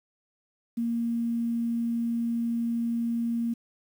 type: tone with quantisation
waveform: sine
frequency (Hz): 233.1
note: A#3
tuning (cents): 0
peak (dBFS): -25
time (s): 0.77-3.54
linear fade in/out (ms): 10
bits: 9
effects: none